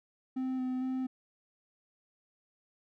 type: tone with vibrato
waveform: triangle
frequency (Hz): 257.5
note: C4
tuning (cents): -28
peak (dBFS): -29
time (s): 0.36-1.07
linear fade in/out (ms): 10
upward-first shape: square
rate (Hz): 2.2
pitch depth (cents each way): 13
effects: none